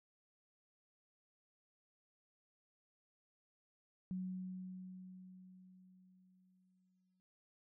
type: tone with exponential decay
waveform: sine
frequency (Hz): 185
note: F#3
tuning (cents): 0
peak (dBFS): -38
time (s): 4.11-7.2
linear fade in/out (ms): 0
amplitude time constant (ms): 670
effects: none